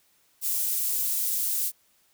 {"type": "high-pass noise", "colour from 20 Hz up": "pink", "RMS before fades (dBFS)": -27, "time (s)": [0.41, 1.72], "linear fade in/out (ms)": 50, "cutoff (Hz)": 12000, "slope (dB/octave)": 12, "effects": ["white hiss -65 dBFS RMS until 2.13 s"]}